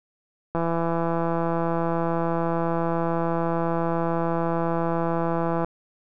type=click train; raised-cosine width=1 ms; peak=-12 dBFS; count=852; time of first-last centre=0.55-5.646 s; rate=167 Hz; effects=none